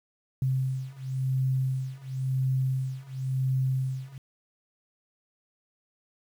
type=beating tone pair; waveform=sine; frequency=130.81 / 131.76 Hz; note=C3 / C3; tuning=0 / +12 cents; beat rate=0.95 Hz; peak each=-29 / -28 dBFS; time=0.42-4.18 s; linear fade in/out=2 ms; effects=9-bit